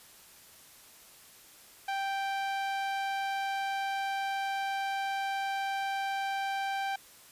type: tone with low-pass filter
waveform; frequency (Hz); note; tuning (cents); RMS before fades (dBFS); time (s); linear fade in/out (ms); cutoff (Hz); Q
sawtooth; 784; G5; 0; -33; 1.88-6.96; 5; 3800; 0.65
effects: white hiss -55 dBFS RMS until 7.31 s + resampled to 32000 Hz

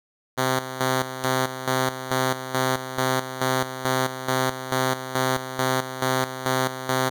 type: tone with tremolo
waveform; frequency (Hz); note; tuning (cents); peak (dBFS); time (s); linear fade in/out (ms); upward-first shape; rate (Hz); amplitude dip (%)
5% pulse; 130; C3; -11; -9; 0.37-7.1; 20; square; 2.3; 70
effects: none

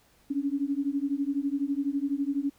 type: beating tone pair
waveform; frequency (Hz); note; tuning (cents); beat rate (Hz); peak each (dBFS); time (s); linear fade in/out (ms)
sine; 274.9 / 286.9; C#4 / D4; -14 / -40; 12; -29; 0.3-2.5; 10
effects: pink hiss -63 dBFS RMS until 2.58 s

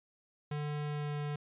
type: tone with pitch glide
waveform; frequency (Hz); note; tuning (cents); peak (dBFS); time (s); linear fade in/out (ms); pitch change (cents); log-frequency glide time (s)
square; 148.1 to 146.99; D3 to D3; +15 to +2; -35; 0.51-1.36; 5; -13; 0.86-1.17
effects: resampled to 8000 Hz

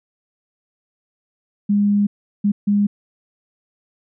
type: tone bursts at uneven times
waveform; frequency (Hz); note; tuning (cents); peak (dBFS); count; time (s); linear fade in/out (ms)
sine; 204.2; G#3; -29; -13; 3; 1.69-2.07 / 2.44-2.52 / 2.67-2.87; 10
effects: none

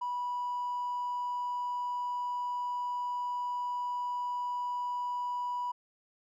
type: tone with hard clipping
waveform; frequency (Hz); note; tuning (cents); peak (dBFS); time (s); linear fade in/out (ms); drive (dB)
sine; 980; B5; -14; -32; 0.01-5.72; 10; 1
effects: none

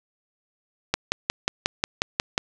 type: click train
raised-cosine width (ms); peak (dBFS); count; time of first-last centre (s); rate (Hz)
0.2; -3; 9; 0.94-2.379; 5.56
effects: none

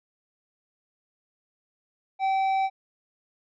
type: tone with tanh clipping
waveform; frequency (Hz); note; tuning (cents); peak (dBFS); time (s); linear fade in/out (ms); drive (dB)
sine; 771; G5; -29; -23; 2.19-2.7; 50; 8
effects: none

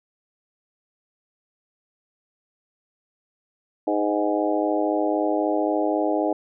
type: harmonic tone with a mistuned harmonic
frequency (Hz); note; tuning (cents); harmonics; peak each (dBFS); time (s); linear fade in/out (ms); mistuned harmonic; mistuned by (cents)
103.83; G#2; 0; 3 / 4 / 5 / 6 / 7 / 8; -24 / -28 / -28 / -26 / -29 / -30; 3.87-6.33; 5; 7; +25
effects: none

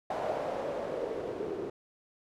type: noise with low-pass filter sweep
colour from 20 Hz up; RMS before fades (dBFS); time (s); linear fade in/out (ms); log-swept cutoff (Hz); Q
blue; -35; 0.1-1.7; 5; 670 to 390; 3.7
effects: none

